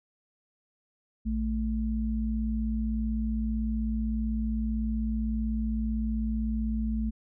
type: tone pair together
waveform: sine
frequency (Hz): 57.88 / 219.6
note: A#1 / A3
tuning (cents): -12 / -3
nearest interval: octave + major seventh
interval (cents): 2309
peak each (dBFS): -29 / -29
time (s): 1.25-7.11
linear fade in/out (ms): 20
effects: none